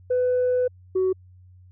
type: tone pair in turn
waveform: sine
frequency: 499.9 / 374.5 Hz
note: B4 / F#4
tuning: +21 / +21 cents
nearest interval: perfect fourth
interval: 500 cents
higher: first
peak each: -17 dBFS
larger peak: neither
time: 0.1-0.68 / 0.95-1.13 s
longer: first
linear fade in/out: 10 ms
effects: tanh soft clip ceiling -16 dBFS + added 91 Hz sine -47 dBFS peak until 1.71 s